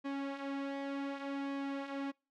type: tone with flanger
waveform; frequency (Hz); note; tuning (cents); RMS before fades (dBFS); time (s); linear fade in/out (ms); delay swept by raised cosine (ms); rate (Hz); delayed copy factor
sawtooth; 277.2; C#4; 0; -39; 0.04-2.12; 20; 1.4 to 6.5; 0.67; -0.55
effects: noise-tail reverb RT60 0.3 s tail -26 dB re dry + low-pass 3000 Hz 12 dB/octave